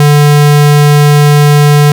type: tone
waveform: square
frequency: 146.83 Hz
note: D3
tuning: in tune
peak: -3 dBFS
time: 0-1.92 s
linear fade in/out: 2 ms
effects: none